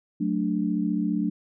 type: chord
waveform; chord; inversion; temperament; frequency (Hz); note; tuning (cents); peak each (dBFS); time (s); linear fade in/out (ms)
sine; D major; first; equal; 185 / 220 / 293.7; F#3 / A3 / D4; 0 / 0 / 0; -27; 0.2-1.3; 10
effects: none